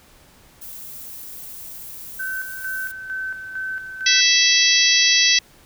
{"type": "noise", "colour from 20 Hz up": "violet", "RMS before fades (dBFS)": -36, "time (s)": [0.61, 2.92], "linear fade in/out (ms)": 10}
{"type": "tone with tremolo", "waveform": "sine", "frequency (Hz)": 1533, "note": "G6", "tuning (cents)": -39, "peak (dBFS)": -24, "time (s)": [2.19, 4.21], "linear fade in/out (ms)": 10, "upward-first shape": "square", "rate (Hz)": 2.2, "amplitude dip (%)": 55}
{"type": "harmonic tone", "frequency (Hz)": 658, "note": "E5", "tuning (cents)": -3, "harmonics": [3, 4, 5, 6, 7, 8, 9], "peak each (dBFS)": [-21, -21, -21, -21, -21, -21, -21], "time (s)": [4.06, 5.39], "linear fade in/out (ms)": 5}
{"effects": ["pink hiss -51 dBFS RMS until 5.65 s"]}